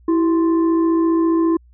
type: tone with frequency modulation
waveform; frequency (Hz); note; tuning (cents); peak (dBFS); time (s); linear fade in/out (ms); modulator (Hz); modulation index
sine; 329.6; E4; 0; -13; 0.08-1.57; 5; 714; 0.42
effects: added 60 Hz sine -46 dBFS peak until 1.73 s